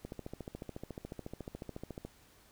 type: click train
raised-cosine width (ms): 2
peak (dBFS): -28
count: 29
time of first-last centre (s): 0.05-2.05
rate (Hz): 14
effects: pink hiss -63 dBFS RMS until 2.51 s